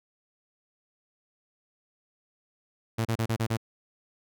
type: tone bursts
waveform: sawtooth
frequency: 113.4 Hz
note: A#2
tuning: 47 cents flat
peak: -21 dBFS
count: 6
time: 2.98-3.572 s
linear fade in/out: 10 ms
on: 72 ms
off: 32 ms
effects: none